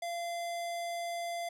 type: tone with low-pass filter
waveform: square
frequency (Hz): 687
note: F5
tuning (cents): -29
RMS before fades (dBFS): -37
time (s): 0.02-1.49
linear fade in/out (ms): 5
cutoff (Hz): 12000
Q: 0.77
effects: none